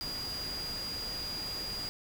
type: tone in noise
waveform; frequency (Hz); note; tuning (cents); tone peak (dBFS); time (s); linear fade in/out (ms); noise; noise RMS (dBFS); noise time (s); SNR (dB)
sine; 4846; D#8; -47; -36; 0.01-1.89; 0; pink; -43; 0.01-1.89; +4
effects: none